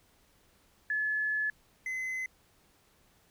sine / triangle tone pair in turn, 1717 / 2042 Hz, A6 / C7, -43 / -43 cents, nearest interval minor third, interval 300 cents, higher second, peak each -28 / -31 dBFS, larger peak first, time 0.9-1.5 / 1.86-2.26 s, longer first, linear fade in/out 2 ms, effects pink hiss -66 dBFS RMS until 3.3 s

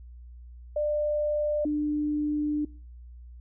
sine tone pair in turn, 596 / 298 Hz, D5 / D4, +25 / +25 cents, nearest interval octave, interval 1200 cents, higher first, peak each -24 / -24 dBFS, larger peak neither, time 0.76-1.65 / 1.65-2.65 s, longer second, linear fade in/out 5 ms, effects noise-tail reverb RT60 0.4 s tail -23 dB re dry + added 60 Hz sine -43 dBFS peak until 3.4 s

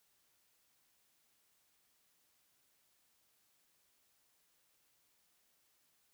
silence, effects white hiss -75 dBFS RMS until 6.13 s

